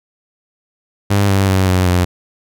sawtooth tone with pitch steps, 100.4 / 97.54 / 94.76 / 92.07 / 89.45 Hz, G2 / G2 / F#2 / F#2 / F2, +42 / -8 / +42 / -8 / +42 cents, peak -7 dBFS, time 1.1-2.05 s, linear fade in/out 10 ms, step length 190 ms, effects none

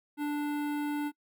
square tone with notch filter, 293.7 Hz, D4, in tune, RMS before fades -32 dBFS, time 0.17-1.12 s, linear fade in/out 50 ms, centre 5900 Hz, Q 0.5, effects noise-tail reverb RT60 0.1 s tail -23 dB re dry

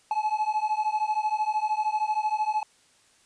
triangle beating tone pair, 850 / 863 Hz, G#5 / A5, +40 / -34 cents, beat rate 13 Hz, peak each -25 dBFS, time 0.11-2.63 s, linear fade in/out 2 ms, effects white hiss -61 dBFS RMS until 3.25 s + resampled to 22050 Hz

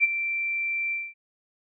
sine tone with ADSR envelope, 2349 Hz, D7, in tune, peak -14 dBFS, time 0-1.14 s, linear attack 38 ms, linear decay 24 ms, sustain -11 dB, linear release 220 ms, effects none

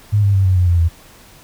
sine tone with pitch steps, 103.83 / 100.12 / 96.54 / 93.09 / 89.76 / 86.56 / 83.46 Hz, G#2 / G2 / G2 / F#2 / F2 / F2 / E2, 0 / +37 / -26 / +11 / +48 / -15 / +22 cents, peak -10 dBFS, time 0.12-0.89 s, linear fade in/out 20 ms, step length 110 ms, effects pink hiss -44 dBFS RMS until 1.43 s

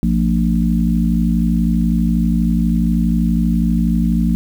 harmonic tone with a mistuned harmonic, 58.2 Hz, A#1, 2 cents flat, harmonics 1 / 3 / 4 / 5, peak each -18 / -16 / -17 / -25 dBFS, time 0.03-4.35 s, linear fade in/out 0 ms, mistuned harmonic 4, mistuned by -44 cents, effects 7-bit

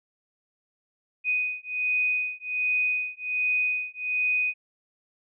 sine beating tone pair, 2492 / 2493.3 Hz, D#7 / D#7, +2 / +3 cents, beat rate 1.3 Hz, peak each -27 dBFS, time 1.24-4.54 s, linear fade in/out 50 ms, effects none

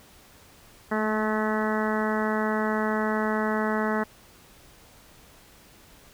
harmonic tone with a mistuned harmonic, 215.5 Hz, A3, 36 cents flat, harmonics 1 / 2 / 3 / 4 / 5 / 6 / 7 / 8 / 9, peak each -27 / -30 / -32 / -33 / -34 / -35 / -35 / -36 / -37 dBFS, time 0.91-4.04 s, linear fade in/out 10 ms, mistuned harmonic 1, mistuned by +17 cents, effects pink hiss -53 dBFS RMS until 6.13 s

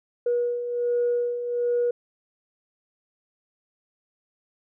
sine beating tone pair, 481 / 482.3 Hz, B4 / B4, -46 / -41 cents, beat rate 1.3 Hz, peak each -29 / -22 dBFS, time 0.26-1.91 s, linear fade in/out 5 ms, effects tanh soft clip ceiling -16 dBFS

